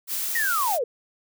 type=noise; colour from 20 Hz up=blue; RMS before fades=-28 dBFS; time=0.07-0.79 s; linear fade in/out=50 ms
type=linear sweep; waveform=sine; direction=down; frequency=1926 to 440 Hz; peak=-22 dBFS; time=0.35-0.84 s; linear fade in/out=5 ms
effects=none